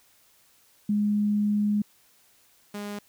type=tone pair in turn; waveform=sine / sawtooth; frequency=207.7 / 205.4 Hz; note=G#3 / G#3; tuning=0 / -19 cents; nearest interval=unison; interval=19 cents; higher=first; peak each=-21 / -29 dBFS; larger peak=first; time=0.89-1.82 / 2.74-2.99 s; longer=first; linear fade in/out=5 ms; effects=white hiss -61 dBFS RMS until 3.08 s